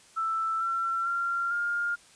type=tone with pitch steps; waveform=sine; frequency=1325 / 1352.8 / 1381.3 / 1410.3 Hz; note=E6 / E6 / F6 / F6; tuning=+9 / +44 / -19 / +17 cents; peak=-26 dBFS; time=0.16-1.96 s; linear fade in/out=20 ms; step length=450 ms; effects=white hiss -56 dBFS RMS until 2.15 s + resampled to 22050 Hz